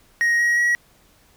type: tone with pitch steps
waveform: triangle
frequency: 1878 / 1896.5 / 1915.2 Hz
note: A#6 / A#6 / A#6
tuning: +12 / +29 / +46 cents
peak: -14 dBFS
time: 0.21-0.75 s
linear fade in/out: 0 ms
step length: 180 ms
effects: pink hiss -56 dBFS RMS until 1.36 s